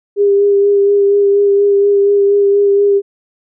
sine tone with vibrato, 402.4 Hz, G4, 45 cents sharp, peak -7 dBFS, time 0.16-3.02 s, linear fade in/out 50 ms, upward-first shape sine, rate 4.2 Hz, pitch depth 18 cents each way, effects none

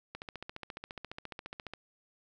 click train, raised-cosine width 0.3 ms, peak -25 dBFS, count 24, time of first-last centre 0.15-1.736 s, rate 14.5 Hz, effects none

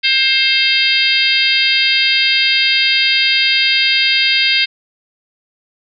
harmonic tone, 530 Hz, C5, 22 cents sharp, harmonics 3 / 4 / 5 / 6 / 7 / 8 / 9, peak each -23 / -17 / -17 / -17 / -18 / -23 / -18 dBFS, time 0.03-4.66 s, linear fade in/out 20 ms, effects none

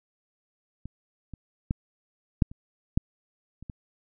clicks, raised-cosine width 5 ms, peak -25 / -27 / -13 / -6 / -30 / -9 / -30 / -24 dBFS, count 8, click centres 0.856 / 1.337 / 1.709 / 2.422 / 2.515 / 2.975 / 3.626 / 3.698 s, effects none

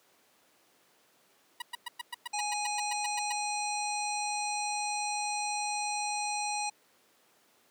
15% pulse tone bursts, 965 Hz, B5, 40 cents flat, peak -28 dBFS, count 14, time 1.6-3.324 s, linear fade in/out 5 ms, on 21 ms, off 110 ms
harmonic tone, 830.6 Hz, G#5, in tune, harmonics 1 / 3 / 5 / 7 / 9 / 10, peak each -33 / -38 / -40 / -41 / -43 / -43 dBFS, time 2.33-6.7 s, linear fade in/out 10 ms
effects pink hiss -65 dBFS RMS until 7.7 s + high-pass 300 Hz 12 dB/octave

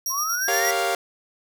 sawtooth tone with tremolo, 5660 Hz, F8, 22 cents sharp, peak -21 dBFS, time 0.06-0.71 s, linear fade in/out 2 ms, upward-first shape square, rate 8.5 Hz, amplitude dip 40%
sine linear sweep, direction up, 1013 to 2030 Hz, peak -25 dBFS, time 0.09-0.74 s, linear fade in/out 50 ms
sawtooth chord, G half-diminished seventh, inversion none, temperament equal, 392 / 466.2 / 554.4 / 698.5 Hz, G4 / Bb4 / Db5 / F5, 0 / 0 / 0 / 0 cents, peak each -24 / -26 / -26 / -20 dBFS, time 0.48-0.95 s, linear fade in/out 2 ms
effects none

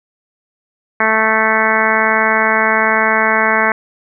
harmonic tone, 219.7 Hz, A3, 2 cents flat, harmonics 1 / 2 / 3 / 4 / 5 / 6 / 7 / 8 / 9 / 10, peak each -23 / -22 / -20 / -19 / -19 / -22 / -18 / -19 / -19 / -21 dBFS, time 1-3.72 s, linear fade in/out 2 ms, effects none

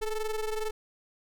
square ring-modulated tone, 220 Hz, A3, in tune, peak -27 dBFS, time 0.01-0.71 s, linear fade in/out 10 ms, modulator 209 Hz, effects none

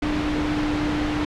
sine tone in noise, 299.4 Hz, D4, 33 cents sharp, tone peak -23 dBFS, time 0.02-1.25 s, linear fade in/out 5 ms, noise pink, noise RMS -26 dBFS, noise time 0.02-1.25 s, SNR 0 dB, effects low-pass 3000 Hz 12 dB/octave

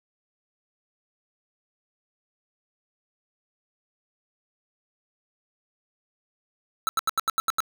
square tone bursts, 1318.5 Hz, E6, in tune, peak -21 dBFS, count 8, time 6.87-7.604 s, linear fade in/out 0 ms, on 20 ms, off 82 ms, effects none

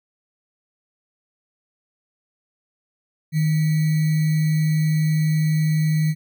sine tone with sample-and-hold, 156 Hz, D#3, 5 cents sharp, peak -16 dBFS, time 3.32-6.15 s, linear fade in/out 50 ms, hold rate 2100 Hz, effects none

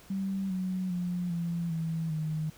sine tone with pitch steps, 193.6 / 185.39 / 177.53 / 170.01 / 162.8 / 155.9 Hz, G3 / F#3 / F3 / F3 / E3 / D#3, -21 / +4 / +29 / -46 / -21 / +4 cents, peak -29 dBFS, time 0.1-2.5 s, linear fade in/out 5 ms, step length 400 ms, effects pink hiss -55 dBFS RMS until 2.57 s

